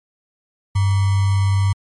sine tone with sample-and-hold, 98 Hz, G2, in tune, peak -13 dBFS, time 0.75-1.73 s, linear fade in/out 10 ms, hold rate 1050 Hz, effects MP3 48 kbps

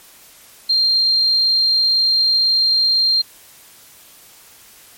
sine tone, 4186 Hz, C8, in tune, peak -12 dBFS, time 0.69-3.22 s, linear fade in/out 10 ms, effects white hiss -45 dBFS RMS until 4.97 s + MP3 64 kbps

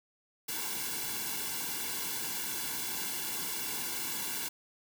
white noise with comb filter, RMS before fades -36 dBFS, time 0.48-4.49 s, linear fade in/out 10 ms, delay 1.6 ms, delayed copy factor -1, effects none

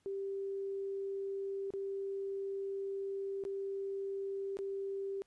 sine tone with dropouts, 392.4 Hz, G4, 2 cents sharp, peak -36 dBFS, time 0.06-5.22 s, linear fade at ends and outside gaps 0 ms, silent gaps 1.705-1.737 / 3.438-3.451 / 4.57-4.589 s, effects pink hiss -75 dBFS RMS until 5.26 s + resampled to 24000 Hz

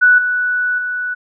sine tone with level steps, 1480 Hz, F#6, in tune, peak -6 / -14 / -18 dBFS, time 0.01-1.15 s, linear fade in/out 20 ms, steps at 0.18 / 0.78 s, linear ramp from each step 5 ms, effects none

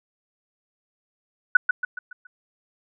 sine tone with echo, 1481 Hz, F#6, 1 cent sharp, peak -8 dBFS, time 1.55-1.57 s, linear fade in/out 5 ms, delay 140 ms, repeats 5, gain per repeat -7 dB, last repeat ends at 2.27 s, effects none

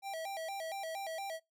square tone with vibrato, 714 Hz, F5, 38 cents sharp, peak -39 dBFS, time 0.02-1.4 s, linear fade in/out 50 ms, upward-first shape square, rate 4.3 Hz, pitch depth 170 cents each way, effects noise-tail reverb RT60 0.2 s tail -25 dB re dry

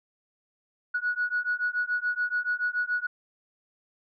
sine beating tone pair, 1460 / 1467 Hz, F#6 / F#6, -24 / -15 cents, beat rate 7 Hz, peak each -28 dBFS, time 0.94-3.07 s, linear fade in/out 10 ms, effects tanh soft clip ceiling -18 dBFS

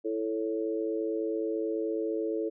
sine chord, A major, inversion second, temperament equal with one note detuned, 330.8 / 440 / 554.4 Hz, E4 / A4 / C#5, +6 / 0 / 0 cents, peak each -32 / -31 / -37 dBFS, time 0.04-2.5 s, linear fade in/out 20 ms, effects none

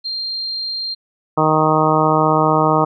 sine tone, 4186 Hz, C8, in tune, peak -21 dBFS, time 0.04-0.95 s, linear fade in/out 20 ms
harmonic tone, 155.8 Hz, D#3, 3 cents sharp, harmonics 1 / 2 / 3 / 4 / 5 / 6 / 7 / 8, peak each -20 / -20 / -20 / -20 / -20 / -20 / -20 / -20 dBFS, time 1.37-2.85 s, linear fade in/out 10 ms
effects none

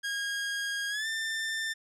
sawtooth tone with pitch glide, 1631 to 1788.9 Hz, G#6 to A6, -32 to +28 cents, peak -27 dBFS, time 0.03-1.74 s, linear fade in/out 20 ms, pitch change +160 cents, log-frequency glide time 0.89-1.07 s, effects low-pass 9000 Hz 12 dB/octave

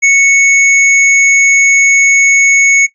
square tone, 2212 Hz, C#7, 4 cents flat, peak -5 dBFS, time 0.02-2.87 s, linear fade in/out 20 ms, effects noise-tail reverb RT60 0.1 s tail -17 dB re dry + resampled to 22050 Hz

